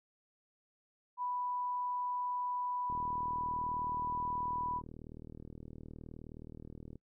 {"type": "tone", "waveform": "sine", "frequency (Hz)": 987.8, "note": "B5", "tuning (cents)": 0, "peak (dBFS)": -34, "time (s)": [1.17, 4.82], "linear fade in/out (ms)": 50}
{"type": "click train", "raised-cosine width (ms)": 3, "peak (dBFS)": -35, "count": 160, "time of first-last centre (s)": [2.9, 6.956], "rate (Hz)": 39.2}
{"effects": ["noise-tail reverb RT60 0.1 s tail -24 dB re dry"]}